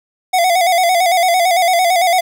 square tone with vibrato, 712 Hz, F5, 33 cents sharp, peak -11 dBFS, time 0.33-2.21 s, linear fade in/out 10 ms, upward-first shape square, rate 8.9 Hz, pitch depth 72 cents each way, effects 7-bit

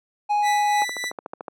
triangle tone, 831 Hz, G#5, 1 cent sharp, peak -16 dBFS, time 0.29-0.85 s, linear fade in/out 20 ms
sawtooth tone with tremolo, 1975.5 Hz, B6, in tune, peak -20 dBFS, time 0.42-1.12 s, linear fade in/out 50 ms, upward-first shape triangle, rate 3.3 Hz, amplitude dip 55%
click train, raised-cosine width 1 ms, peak -16 dBFS, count 10, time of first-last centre 0.82-1.482 s, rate 13.6 Hz
effects high-pass 400 Hz 12 dB/octave + low-pass 10000 Hz 12 dB/octave

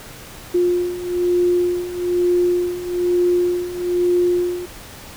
sine beating tone pair, 353.6 / 354.7 Hz, F4 / F4, +22 / +27 cents, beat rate 1.1 Hz, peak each -21 / -17 dBFS, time 0.54-4.66 s, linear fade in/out 10 ms, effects pink hiss -38 dBFS RMS until 5.16 s

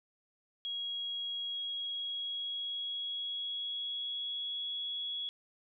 sine tone with pitch glide, 3300 to 3354 Hz, G#7 to G#7, -12 to +16 cents, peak -35 dBFS, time 0.65-5.29 s, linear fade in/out 0 ms, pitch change +28 cents, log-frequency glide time 1.48-4.72 s, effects none

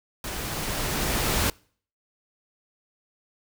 pink noise with level ramp, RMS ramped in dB -33 to -23 dBFS, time 0.24-1.5 s, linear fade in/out 2 ms, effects noise-tail reverb RT60 0.5 s tail -26 dB re dry

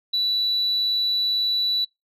sine tone, 3951 Hz, B7, in tune, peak -18 dBFS, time 0.13-1.85 s, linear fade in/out 10 ms, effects noise-tail reverb RT60 0.2 s tail -25 dB re dry + tanh soft clip ceiling -16 dBFS

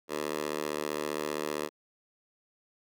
10% pulse tone with high-pass filter, 75.3 Hz, D2, 44 cents sharp, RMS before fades -34 dBFS, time 0.08-1.7 s, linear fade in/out 50 ms, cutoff 430 Hz, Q 1.2, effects none

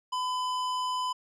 square tone, 1007 Hz, B5, 33 cents sharp, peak -29 dBFS, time 0.12-1.13 s, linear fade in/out 10 ms, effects low-pass 7000 Hz 12 dB/octave

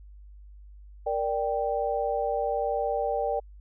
sine chord, G minor, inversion first, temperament equal, 466.2 / 587.3 / 784 Hz, Bb4 / D5 / G5, 0 / 0 / 0 cents, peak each -30 / -29 / -29 dBFS, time 1.06-3.4 s, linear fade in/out 10 ms, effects added 50 Hz sine -45 dBFS peak until 3.6 s

